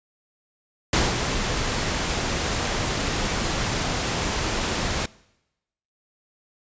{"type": "noise with ADSR envelope", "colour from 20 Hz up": "pink", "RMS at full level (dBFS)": -19, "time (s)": [0.93, 5.06], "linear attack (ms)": 3, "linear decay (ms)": 190, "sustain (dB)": -6, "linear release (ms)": 6, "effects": ["noise-tail reverb RT60 0.9 s tail -22 dB re dry", "resampled to 16000 Hz"]}